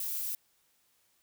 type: noise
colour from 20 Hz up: violet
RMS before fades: -35 dBFS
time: 0-0.35 s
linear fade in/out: 2 ms
effects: white hiss -71 dBFS RMS until 1.22 s